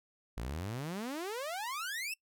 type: exponential sweep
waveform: sawtooth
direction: up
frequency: 51.91 to 2738 Hz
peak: -33 dBFS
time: 0.37-2.14 s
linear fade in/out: 5 ms
effects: noise-tail reverb RT60 0.1 s tail -24 dB re dry